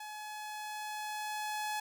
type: tone with level ramp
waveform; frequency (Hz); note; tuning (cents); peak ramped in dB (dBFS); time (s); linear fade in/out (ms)
sawtooth; 849; G#5; +38; -39 to -30; 0-1.8; 5
effects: none